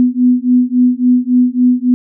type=beating tone pair; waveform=sine; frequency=246.9 / 250.5 Hz; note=B3 / B3; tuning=0 / +25 cents; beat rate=3.6 Hz; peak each=-11 dBFS; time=0-1.94 s; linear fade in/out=0 ms; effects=none